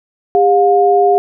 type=tone pair together; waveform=sine; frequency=401.9 / 713 Hz; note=G4 / F5; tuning=+43 / +36 cents; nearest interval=minor seventh; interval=993 cents; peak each=-10 dBFS; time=0.35-1.18 s; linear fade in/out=0 ms; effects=none